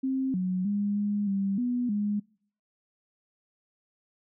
sine tone with pitch steps, 264.5 / 184 / 203.8 / 205.5 / 196.4 / 245.3 / 206.6 Hz, C4 / F#3 / G#3 / G#3 / G3 / B3 / G#3, +19 / -9 / -32 / -18 / +4 / -12 / -9 cents, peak -25 dBFS, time 0.03-2.2 s, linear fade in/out 10 ms, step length 310 ms, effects noise-tail reverb RT60 0.6 s tail -26 dB re dry

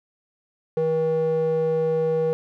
square tone with band-pass filter, 160 Hz, D#3, 49 cents sharp, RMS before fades -22 dBFS, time 0.77-2.33 s, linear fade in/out 0 ms, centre 430 Hz, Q 6.4, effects none

